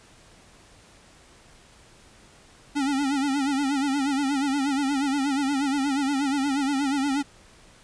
square tone with vibrato, 277.2 Hz, C#4, in tune, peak -23 dBFS, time 2.75-7.23 s, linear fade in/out 20 ms, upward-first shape sine, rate 8.4 Hz, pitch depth 89 cents each way, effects pink hiss -53 dBFS RMS until 7.83 s + resampled to 22050 Hz

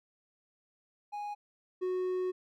triangle tone pair in turn, 827 / 367.7 Hz, G#5 / F#4, -8 / -11 cents, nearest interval octave + major second, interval 1403 cents, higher first, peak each -34 / -28 dBFS, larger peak second, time 1.12-1.35 / 1.81-2.32 s, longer second, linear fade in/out 20 ms, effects none

